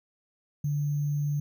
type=tone with sample-and-hold; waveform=sine; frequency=145.9 Hz; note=D3; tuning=11 cents flat; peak=-25 dBFS; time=0.64-1.4 s; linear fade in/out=5 ms; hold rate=6300 Hz; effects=none